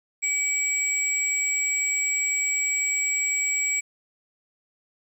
sine tone pair together, 2289 / 7699 Hz, D7 / B8, -45 / -45 cents, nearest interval octave + major sixth, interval 2100 cents, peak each -24 dBFS, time 0.22-3.81 s, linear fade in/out 20 ms, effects tanh soft clip ceiling -16 dBFS + 9-bit

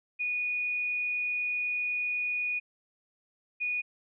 sine tone pair in turn, 2463 / 2463 Hz, D#7 / D#7, -18 / -18 cents, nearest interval unison, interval 0 cents, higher neither, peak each -28 dBFS, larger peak neither, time 0.19-2.6 / 3.6-3.82 s, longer first, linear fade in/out 20 ms, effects none

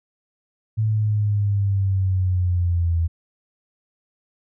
sine linear sweep, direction down, 110 to 82.41 Hz, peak -17 dBFS, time 0.77-3.08 s, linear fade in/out 20 ms, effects none

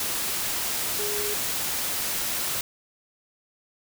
sine tone in noise, 415.5 Hz, G#4, 1 cent sharp, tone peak -31 dBFS, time 0.99-1.34 s, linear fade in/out 2 ms, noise white, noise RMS -28 dBFS, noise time 0-2.61 s, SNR -6 dB, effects none

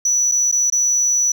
sine tone with dropouts, 5920 Hz, F#8, in tune, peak -11 dBFS, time 0.05-1.32 s, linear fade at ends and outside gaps 5 ms, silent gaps 0.315-0.319 / 0.515-0.524 / 0.701-0.723 s, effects tanh soft clip ceiling -13 dBFS + 8-bit

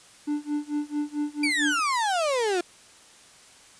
triangle tone with tremolo, 295.1 Hz, D4, 8 cents sharp, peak -21 dBFS, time 0.27-1.8 s, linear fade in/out 10 ms, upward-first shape sine, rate 4.5 Hz, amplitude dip 95%
35% pulse exponential sweep, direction down, 2386 to 339.9 Hz, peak -21 dBFS, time 1.43-2.61 s, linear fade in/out 5 ms
effects white hiss -52 dBFS RMS until 3.79 s + resampled to 22050 Hz

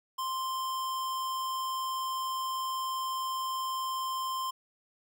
square tone, 1046.5 Hz, C6, in tune, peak -32 dBFS, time 0.18-4.51 s, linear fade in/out 10 ms, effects none

